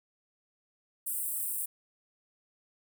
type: high-pass noise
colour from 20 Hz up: pink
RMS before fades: -34 dBFS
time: 1.06-1.66 s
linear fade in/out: 10 ms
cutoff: 8200 Hz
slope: 96 dB/octave
effects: none